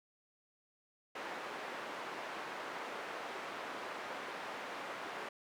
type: band-pass noise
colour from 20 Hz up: white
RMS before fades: -44 dBFS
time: 1.15-5.29 s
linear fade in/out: 5 ms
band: 320 to 1500 Hz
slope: 12 dB/octave
effects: none